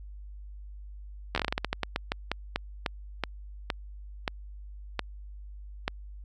slowing click train, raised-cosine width 0.3 ms, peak -11 dBFS, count 22, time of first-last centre 1.35-5.88 s, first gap 12 ms, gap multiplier 1.24, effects added 50 Hz sine -41 dBFS peak until 6.24 s

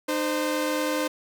sawtooth tone pair together, 304 / 518.9 Hz, D#4 / C5, -40 / -14 cents, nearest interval major sixth, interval 926 cents, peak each -23 dBFS, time 0.08-1.08 s, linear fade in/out 10 ms, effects none

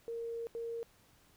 sine tone bursts at uneven times, 463.2 Hz, A#4, 11 cents flat, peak -37 dBFS, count 2, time 0.08-0.47 / 0.55-0.83 s, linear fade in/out 0 ms, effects pink hiss -66 dBFS RMS until 1.36 s

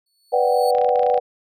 sawtooth tone with exponential growth, 4435 Hz, C#8, in tune, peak -27 dBFS, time 0.06-0.71 s, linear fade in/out 5 ms, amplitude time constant 140 ms
sine chord, G major seventh, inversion first, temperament equal, 493.9 / 587.3 / 740 / 784 Hz, B4 / D5 / F#5 / G5, 0 / 0 / 0 / 0 cents, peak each -18 / -22 / -20 / -23 dBFS, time 0.32-1.2 s, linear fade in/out 20 ms
clicks, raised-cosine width 0.3 ms, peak -20 dBFS, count 12, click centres 0.75 / 0.784 / 0.815 / 0.846 / 0.891 / 0.958 / 0.994 / 1.032 / 1.065 / 1.1 / 1.143 / 1.177 s
effects none

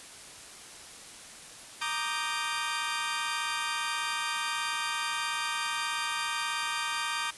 20% pulse chord, Eb major seventh, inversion second, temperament equal with one note detuned, 932.3 / 1174.7 / 1233.1 / 1568 Hz, Bb5 / D6 / Eb6 / G6, 0 / 0 / -16 / 0 cents, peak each -31 dBFS, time 1.81-7.31 s, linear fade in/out 10 ms, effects white hiss -47 dBFS RMS until 7.37 s + resampled to 24000 Hz

